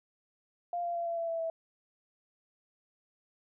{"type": "tone with pitch steps", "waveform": "sine", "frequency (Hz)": [698, 690.8, 683.6, 676.6, 669.6, 662.6, 655.8], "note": ["F5", "F5", "F5", "E5", "E5", "E5", "E5"], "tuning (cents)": [-1, -19, -37, 45, 27, 9, -9], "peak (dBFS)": -31, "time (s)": [0.73, 1.5], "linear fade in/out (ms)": 2, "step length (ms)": 110, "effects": []}